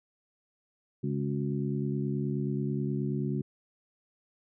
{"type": "harmonic tone with a mistuned harmonic", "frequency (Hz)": 69.4, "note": "C#2", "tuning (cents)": 3, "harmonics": [2, 3, 4, 5], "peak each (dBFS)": [-31, -33, -37, -37], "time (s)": [1.03, 3.42], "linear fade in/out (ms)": 10, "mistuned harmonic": 5, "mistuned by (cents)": 88, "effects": []}